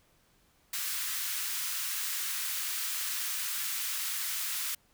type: high-pass noise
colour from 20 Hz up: white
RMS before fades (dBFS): -34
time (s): 0.73-4.75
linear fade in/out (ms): 5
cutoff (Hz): 1200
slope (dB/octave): 24
effects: pink hiss -67 dBFS RMS until 4.93 s